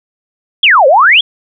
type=exponential two-way sweep; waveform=sine; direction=down then up; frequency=3455 to 503 to 3455 Hz; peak=-3 dBFS; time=0.63-1.21 s; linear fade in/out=5 ms; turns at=0.87 s; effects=none